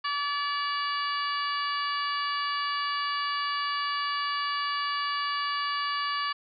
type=harmonic tone; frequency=575 Hz; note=D5; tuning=37 cents flat; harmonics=2 / 3 / 4 / 5 / 6 / 7 / 8; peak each=-29 / -35 / -40 / -37 / -43 / -45 / -37 dBFS; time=0.04-6.33 s; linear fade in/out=10 ms; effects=none